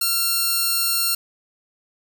5% pulse tone pair together, 1365 / 4334 Hz, F6 / C#8, -40 / -40 cents, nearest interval octave + minor sixth, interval 2000 cents, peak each -13 dBFS, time 0.01-1.15 s, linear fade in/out 5 ms, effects none

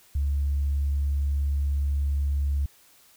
sine tone, 70.8 Hz, C#2, 37 cents sharp, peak -21 dBFS, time 0.15-2.66 s, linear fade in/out 5 ms, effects tanh soft clip ceiling -18 dBFS + white hiss -57 dBFS RMS until 3.16 s

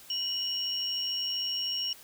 sine tone pair together, 2937 / 5544 Hz, F#7 / F8, -13 / -14 cents, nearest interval major seventh, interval 1099 cents, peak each -32 / -32 dBFS, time 0.1-1.93 s, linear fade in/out 2 ms, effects white hiss -52 dBFS RMS until 2.03 s

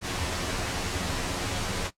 pink noise with comb filter, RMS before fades -30 dBFS, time 0.01-1.91 s, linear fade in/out 50 ms, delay 11 ms, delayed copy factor +0.65, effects noise-tail reverb RT60 0.1 s tail -17 dB re dry + low-pass 8000 Hz 12 dB/octave

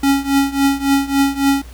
square tone with tremolo, 276.5 Hz, C#4, 4 cents flat, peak -10 dBFS, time 0.03-1.62 s, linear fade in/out 5 ms, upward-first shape triangle, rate 3.6 Hz, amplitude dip 90%, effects added 60 Hz sine -34 dBFS peak until 1.73 s + pink hiss -44 dBFS RMS until 1.73 s

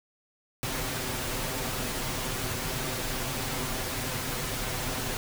pink noise with comb filter, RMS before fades -32 dBFS, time 0.63-5.17 s, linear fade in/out 0 ms, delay 7.8 ms, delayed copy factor +0.6, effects none

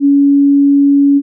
sine tone, 281.6 Hz, C#4, 27 cents sharp, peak -5 dBFS, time 0-1.22 s, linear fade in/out 50 ms, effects none

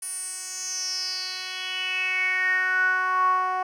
10% pulse tone with band-pass filter sweep, 370.8 Hz, F#4, 4 cents sharp, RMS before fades -26 dBFS, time 0.02-3.63 s, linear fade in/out 5 ms, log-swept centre 10000 to 870 Hz, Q 7.1, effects none

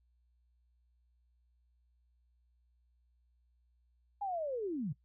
sine linear sweep, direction down, 830.6 to 128 Hz, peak -34 dBFS, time 4.21-4.93 s, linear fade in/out 10 ms, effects noise-tail reverb RT60 0.1 s tail -18 dB re dry + added 60 Hz sine -69 dBFS peak until 5.04 s

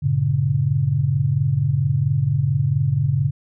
sine chord, G diminished, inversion none, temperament equal with one note detuned, 98 / 116.54 / 140.93 Hz, G2 / Bb2 / Db3, 0 / 0 / +29 cents, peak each -24 / -22 / -18 dBFS, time 0.02-3.31 s, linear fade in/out 20 ms, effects none

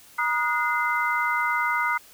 sine tone cluster, 954 / 1237 / 1456 / 2066 Hz, A#5 / D#6 / F#6 / C7, +40 / -10 / -28 / -22 cents, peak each -27 dBFS, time 0.18-1.98 s, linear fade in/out 10 ms, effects white hiss -51 dBFS RMS until 2.13 s

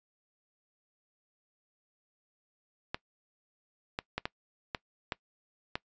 clicks, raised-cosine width 0.3 ms, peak -16 dBFS, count 7, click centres 2.945 / 3.989 / 4.18 / 4.255 / 4.748 / 5.122 / 5.755 s, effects noise-tail reverb RT60 0.1 s tail -22 dB re dry + resampled to 16000 Hz

